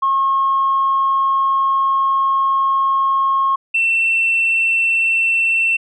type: tone pair in turn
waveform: sine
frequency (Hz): 1083 / 2691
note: C#6 / E7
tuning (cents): -41 / +35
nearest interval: octave + major third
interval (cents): 1576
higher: second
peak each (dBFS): -12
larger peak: neither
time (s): 0.02-3.56 / 3.74-5.77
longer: first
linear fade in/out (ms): 10
effects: tanh soft clip ceiling -8 dBFS